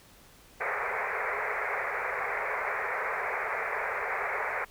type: band-pass noise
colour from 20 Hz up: white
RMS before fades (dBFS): -32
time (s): 0.6-4.65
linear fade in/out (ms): 10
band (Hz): 400 to 2300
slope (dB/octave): 96
effects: pink hiss -56 dBFS RMS until 4.7 s

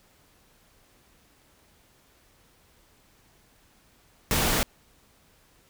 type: noise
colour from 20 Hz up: pink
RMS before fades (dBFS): -24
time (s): 4.31-4.63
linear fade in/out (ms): 0
effects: pink hiss -61 dBFS RMS until 5.69 s

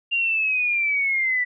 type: linear sweep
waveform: sine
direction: down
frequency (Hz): 2794 to 1958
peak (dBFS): -19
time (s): 0.11-1.45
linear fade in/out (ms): 20
effects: none

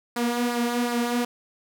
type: tone with flanger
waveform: sawtooth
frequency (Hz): 240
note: B3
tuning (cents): -49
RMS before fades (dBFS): -25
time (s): 0.16-1.25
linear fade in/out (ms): 5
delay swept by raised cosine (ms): 0.31 to 3.81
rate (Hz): 2.7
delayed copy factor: -0.55
effects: none

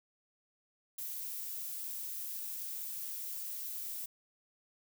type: noise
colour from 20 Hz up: violet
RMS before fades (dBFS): -41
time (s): 0.98-4.06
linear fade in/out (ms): 5
effects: none

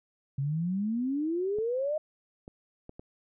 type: exponential sweep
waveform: sine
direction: up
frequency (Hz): 133.3 to 630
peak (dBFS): -27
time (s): 0.38-1.98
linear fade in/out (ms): 5
type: clicks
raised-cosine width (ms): 2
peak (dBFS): -30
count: 4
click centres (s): 1.586 / 2.479 / 2.894 / 2.995
effects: none

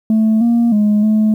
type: tone with pitch steps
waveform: sine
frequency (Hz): 219.4 / 234.8 / 209.4 / 215.5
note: A3 / A#3 / G#3 / A3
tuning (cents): -5 / +13 / +15 / -36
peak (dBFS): -7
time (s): 0.1-1.34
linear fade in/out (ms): 2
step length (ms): 310
effects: tanh soft clip ceiling -8 dBFS + 8-bit

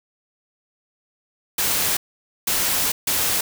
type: noise bursts at uneven times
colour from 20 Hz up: white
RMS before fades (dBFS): -21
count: 3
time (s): 1.58-1.97 / 2.47-2.92 / 3.07-3.41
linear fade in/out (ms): 5
effects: none

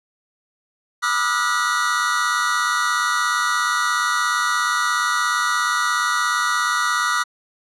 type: tone cluster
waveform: square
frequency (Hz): 978 / 1198 / 1295 / 1444 / 1939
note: B5 / D6 / E6 / F#6 / B6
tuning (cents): -17 / +34 / -31 / -43 / -32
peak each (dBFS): -32 / -24 / -25 / -23 / -27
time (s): 1.02-7.24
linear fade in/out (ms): 20
effects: low-pass 9000 Hz 12 dB/octave

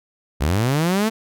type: linear sweep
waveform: sawtooth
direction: up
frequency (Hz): 61.74 to 227.6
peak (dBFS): -13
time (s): 0.4-1.1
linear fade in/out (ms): 20
effects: none

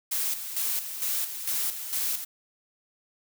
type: noise with tremolo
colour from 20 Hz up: blue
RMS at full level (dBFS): -28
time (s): 0.11-2.25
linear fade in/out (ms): 10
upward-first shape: square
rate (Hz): 2.2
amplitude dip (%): 60
effects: none

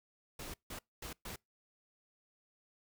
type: noise bursts at uneven times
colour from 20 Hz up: pink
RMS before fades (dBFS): -45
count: 4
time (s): 0.39-0.54 / 0.7-0.79 / 1.02-1.13 / 1.25-1.36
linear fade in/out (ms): 5
effects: noise-tail reverb RT60 0.2 s tail -26 dB re dry

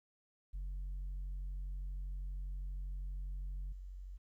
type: tone with level steps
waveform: sine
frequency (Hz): 46.25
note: F#1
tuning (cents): 0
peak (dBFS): -36 / -44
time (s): 0.53-4.18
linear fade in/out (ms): 20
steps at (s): 3.72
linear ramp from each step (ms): 5
effects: tanh soft clip ceiling -38 dBFS + 13-bit

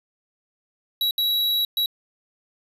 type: tone bursts at uneven times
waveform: square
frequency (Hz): 3890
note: B7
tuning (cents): -27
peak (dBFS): -20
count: 3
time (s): 1.01-1.11 / 1.18-1.65 / 1.77-1.86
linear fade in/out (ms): 2
effects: resampled to 32000 Hz + 10-bit

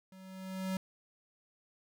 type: tone with level ramp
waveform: square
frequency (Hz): 188.7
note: F#3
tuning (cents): +34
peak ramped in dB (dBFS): -53 to -32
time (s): 0.12-0.77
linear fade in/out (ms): 2
effects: none

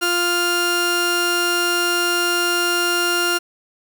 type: tone pair together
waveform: sawtooth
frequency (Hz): 350 / 1400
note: F4 / F6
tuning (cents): +4 / +4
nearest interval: 2 octaves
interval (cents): 2400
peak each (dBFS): -18 / -14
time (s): 0.01-3.39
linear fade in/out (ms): 20
effects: none

